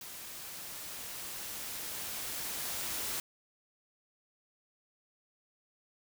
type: noise with level ramp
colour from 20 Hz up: white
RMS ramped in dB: -46 to -36 dBFS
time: 0.01-3.2 s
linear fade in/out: 2 ms
effects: none